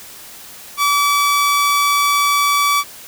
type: tone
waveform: sawtooth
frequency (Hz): 1149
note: D6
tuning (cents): -38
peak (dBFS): -9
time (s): 0.77-2.84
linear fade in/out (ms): 50
effects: white hiss -37 dBFS RMS until 3.07 s